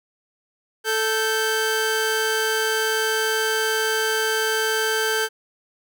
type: tone pair together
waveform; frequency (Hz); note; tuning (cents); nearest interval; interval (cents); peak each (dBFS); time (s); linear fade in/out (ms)
sawtooth; 440 / 1560.3; A4 / G6; 0 / -9; octave + minor seventh; 2191; -19; 0.84-5.29; 50
effects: none